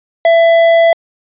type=tone with tanh clipping; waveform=sine; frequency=667 Hz; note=E5; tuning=20 cents sharp; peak=-7 dBFS; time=0.25-0.93 s; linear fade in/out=2 ms; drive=11 dB; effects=resampled to 8000 Hz